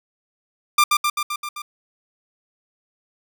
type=tone with echo; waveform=sawtooth; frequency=1191 Hz; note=D6; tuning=24 cents sharp; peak=-8 dBFS; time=0.78-0.84 s; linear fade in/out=5 ms; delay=130 ms; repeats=6; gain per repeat=-3 dB; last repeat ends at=1.62 s; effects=none